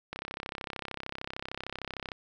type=click train; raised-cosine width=0.3 ms; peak=-20 dBFS; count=67; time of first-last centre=0.13-2.118 s; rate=33.2 Hz; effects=none